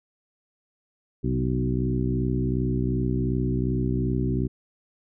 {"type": "harmonic tone with a mistuned harmonic", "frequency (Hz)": 62.7, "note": "B1", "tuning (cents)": 27, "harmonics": [1, 2, 3, 4, 5, 6], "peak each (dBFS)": [-29, -26, -31, -29, -32, -32], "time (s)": [1.23, 4.48], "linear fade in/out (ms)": 20, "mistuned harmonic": 2, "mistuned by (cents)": 51, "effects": []}